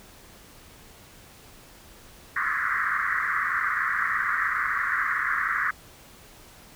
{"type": "band-pass noise", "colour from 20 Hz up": "white", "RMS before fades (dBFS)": -26, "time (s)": [2.36, 5.71], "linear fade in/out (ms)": 5, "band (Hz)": [1100, 2000], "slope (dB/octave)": 96, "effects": ["pink hiss -50 dBFS RMS until 6.75 s"]}